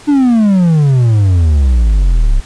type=exponential sweep; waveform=triangle; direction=down; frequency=300 to 32.7 Hz; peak=-4 dBFS; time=0.07-2.41 s; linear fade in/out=20 ms; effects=pink hiss -36 dBFS RMS until 2.45 s + resampled to 22050 Hz